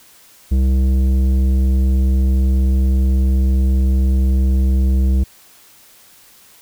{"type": "tone with tanh clipping", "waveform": "sine", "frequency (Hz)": 65.41, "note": "C2", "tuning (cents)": 0, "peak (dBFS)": -13, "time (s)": [0.51, 5.24], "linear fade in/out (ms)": 10, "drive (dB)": 11, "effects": ["white hiss -47 dBFS RMS until 6.61 s"]}